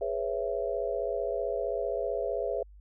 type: chord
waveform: sine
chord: C# minor seventh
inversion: second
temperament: just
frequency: 415.8 / 498.9 / 554.4 / 665.2 Hz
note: G#4 / B4 / C#5 / E5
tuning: +2 / +17 / 0 / +16 cents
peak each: -34 dBFS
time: 0.01-2.63 s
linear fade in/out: 5 ms
effects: added 50 Hz sine -49 dBFS peak until 2.8 s